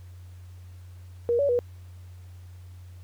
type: tone with pitch steps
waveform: sine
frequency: 473.9 / 566 / 485.7 Hz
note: A#4 / C#5 / B4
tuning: +28 / +36 / -29 cents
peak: -20 dBFS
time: 1.29-1.59 s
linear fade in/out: 0 ms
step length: 100 ms
effects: added 90 Hz sine -42 dBFS peak until 3.03 s + pink hiss -61 dBFS RMS until 3.03 s